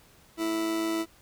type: tone with amplitude modulation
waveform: 40% pulse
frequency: 329.1 Hz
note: E4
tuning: 3 cents flat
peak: -24 dBFS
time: 0.37-1.06 s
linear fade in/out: 50 ms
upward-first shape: sine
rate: 107 Hz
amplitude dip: 40%
effects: pink hiss -58 dBFS RMS until 1.21 s